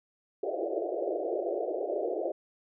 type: band-pass noise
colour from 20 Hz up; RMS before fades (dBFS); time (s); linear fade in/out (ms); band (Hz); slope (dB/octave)
pink; -32; 0.43-2.32; 5; 330 to 710; 96
effects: none